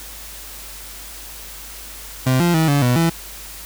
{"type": "tone with pitch steps", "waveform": "30% pulse", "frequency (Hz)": [129.3, 173.1, 160.3, 142.9, 123.4, 166], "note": ["C3", "F3", "E3", "D3", "B2", "E3"], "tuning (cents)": [-20, -15, -48, -47, -1, 12], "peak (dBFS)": -11, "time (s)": [2.26, 3.1], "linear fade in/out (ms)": 10, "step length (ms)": 140, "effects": ["added 50 Hz sine -40 dBFS peak until 3.65 s", "white hiss -36 dBFS RMS until 3.65 s"]}